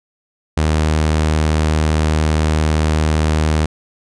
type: tone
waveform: sawtooth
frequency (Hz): 77.6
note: D#2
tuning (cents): -4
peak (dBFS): -9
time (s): 0.57-3.66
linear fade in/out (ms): 5
effects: resampled to 22050 Hz

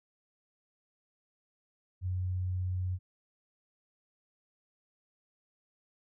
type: tone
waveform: sine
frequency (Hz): 91.6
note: F#2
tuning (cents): -17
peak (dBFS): -30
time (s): 2.01-2.99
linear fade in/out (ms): 50
effects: none

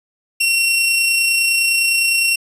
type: tone with amplitude modulation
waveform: sawtooth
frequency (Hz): 2730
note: F7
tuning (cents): -40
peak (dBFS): -9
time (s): 0.4-2.36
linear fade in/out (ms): 10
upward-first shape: sine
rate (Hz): 29.8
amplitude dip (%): 25
effects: resampled to 32000 Hz

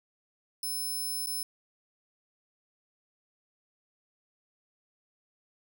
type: tone with dropouts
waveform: 5% pulse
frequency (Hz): 5250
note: E8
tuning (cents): -8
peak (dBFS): -26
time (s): 0.63-1.43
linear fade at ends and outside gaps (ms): 2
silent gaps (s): 1.262-1.27
effects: none

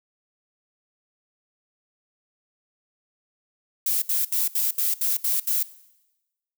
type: noise bursts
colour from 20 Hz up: violet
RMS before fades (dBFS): -23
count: 8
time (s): 3.86-5.63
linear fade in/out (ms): 5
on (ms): 160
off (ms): 70
effects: noise-tail reverb RT60 1.0 s tail -19 dB re dry

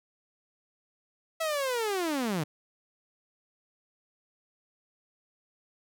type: linear sweep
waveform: sawtooth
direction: down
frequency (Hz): 659.3 to 141.3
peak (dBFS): -24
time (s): 1.4-2.44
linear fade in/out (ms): 10
effects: none

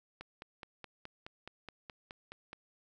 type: click train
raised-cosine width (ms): 0.3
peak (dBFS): -29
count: 12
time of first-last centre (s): 0.21-2.531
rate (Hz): 4.74
effects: none

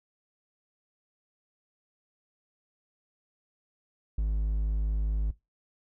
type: tone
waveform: triangle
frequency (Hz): 52.4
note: G#1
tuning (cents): +16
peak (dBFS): -23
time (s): 4.18-5.31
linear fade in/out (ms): 5
effects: noise-tail reverb RT60 0.2 s tail -19 dB re dry

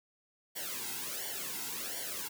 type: noise with flanger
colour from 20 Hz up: white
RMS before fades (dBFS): -39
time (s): 0.55-2.29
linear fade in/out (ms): 20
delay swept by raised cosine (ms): 0.78 to 1.73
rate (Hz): 1.4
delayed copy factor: -0.85
effects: none

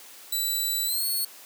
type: tone with pitch glide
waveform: 5% pulse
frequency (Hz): 3965 to 4374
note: B7 to C#8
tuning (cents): +6 to -24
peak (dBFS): -18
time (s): 0.32-1.25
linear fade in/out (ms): 5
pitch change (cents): +170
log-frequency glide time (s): 0.86-1.05
effects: white hiss -47 dBFS RMS until 1.45 s + high-pass 300 Hz 12 dB/octave

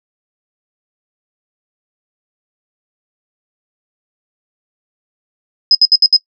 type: tone bursts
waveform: sine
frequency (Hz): 5060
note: D#8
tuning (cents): +28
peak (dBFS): -4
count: 5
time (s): 5.71-6.165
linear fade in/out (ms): 2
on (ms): 39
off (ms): 65
effects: noise-tail reverb RT60 0.1 s tail -21 dB re dry

